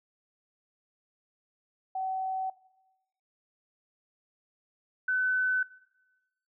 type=tone pair in turn; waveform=sine; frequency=758 / 1510.3 Hz; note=F#5 / F#6; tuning=+42 / +35 cents; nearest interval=octave; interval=1193 cents; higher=second; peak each=-30 / -25 dBFS; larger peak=second; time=1.95-2.5 / 5.08-5.63 s; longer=neither; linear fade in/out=5 ms; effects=noise-tail reverb RT60 1.0 s tail -19 dB re dry